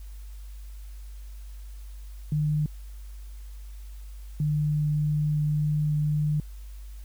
sine tone pair in turn, 151 / 150.31 Hz, D3 / D3, +48 / +41 cents, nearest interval unison, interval 7 cents, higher first, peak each -22 dBFS, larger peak neither, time 2.32-2.66 / 4.4-6.4 s, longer second, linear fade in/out 2 ms, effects added 50 Hz sine -38 dBFS peak until 7.04 s + white hiss -58 dBFS RMS until 7.04 s

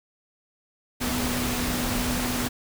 sine tone in noise, 246.4 Hz, B3, 4 cents flat, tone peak -29 dBFS, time 1-2.49 s, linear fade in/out 20 ms, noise pink, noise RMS -28 dBFS, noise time 1-2.49 s, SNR -4 dB, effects none

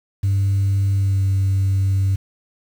sine tone with pitch glide, 98.4 to 96.82 Hz, G2 to G2, +7 to -21 cents, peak -13 dBFS, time 0.23-2.16 s, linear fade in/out 10 ms, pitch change -28 cents, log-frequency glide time 0.95-1.24 s, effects tanh soft clip ceiling -13 dBFS + 7-bit

